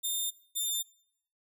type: tone pair in turn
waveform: 10% pulse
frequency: 3621 / 3598 Hz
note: A7 / A7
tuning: +49 / +38 cents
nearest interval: unison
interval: 11 cents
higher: first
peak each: -22 dBFS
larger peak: neither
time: 0.03-0.31 / 0.55-0.83 s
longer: neither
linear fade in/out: 20 ms
effects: noise-tail reverb RT60 0.7 s tail -22 dB re dry